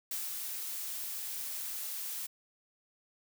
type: noise with ADSR envelope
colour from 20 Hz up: blue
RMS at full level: -36 dBFS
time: 0.11-2.27 s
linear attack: 4 ms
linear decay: 180 ms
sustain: -3 dB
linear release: 13 ms
effects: none